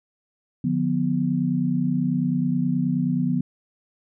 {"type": "chord", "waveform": "sine", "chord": "B diminished", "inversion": "first", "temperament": "just", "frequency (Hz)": [148.16, 177.8, 246.9], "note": ["D3", "F3", "B3"], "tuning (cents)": [16, 31, 0], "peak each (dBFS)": [-26, -24, -23], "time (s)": [0.64, 3.41], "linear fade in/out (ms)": 5, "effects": []}